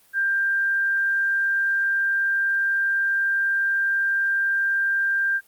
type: tone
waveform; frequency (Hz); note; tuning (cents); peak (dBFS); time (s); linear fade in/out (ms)
sine; 1588; G6; +22; -19; 0.13-5.41; 50
effects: white hiss -57 dBFS RMS until 5.47 s + Opus 32 kbps